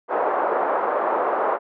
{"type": "band-pass noise", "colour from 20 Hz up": "pink", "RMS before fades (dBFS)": -22, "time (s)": [0.08, 1.59], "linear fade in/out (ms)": 50, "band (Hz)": [450, 1200], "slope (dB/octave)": 24, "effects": []}